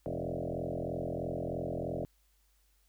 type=tone with frequency modulation; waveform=sine; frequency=368.4 Hz; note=F#4; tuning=7 cents flat; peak=-33 dBFS; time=0.06-2.05 s; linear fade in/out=0 ms; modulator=43.1 Hz; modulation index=6.7; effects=added 50 Hz sine -68 dBFS peak until 2.88 s + white hiss -73 dBFS RMS until 2.88 s